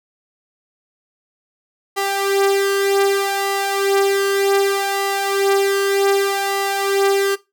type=tone with flanger; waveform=sawtooth; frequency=395.1 Hz; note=G4; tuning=14 cents sharp; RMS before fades=-18 dBFS; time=1.96-7.36 s; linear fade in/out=20 ms; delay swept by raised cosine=1 to 3.2 ms; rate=0.65 Hz; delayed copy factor=+0.65; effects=noise-tail reverb RT60 0.2 s tail -17 dB re dry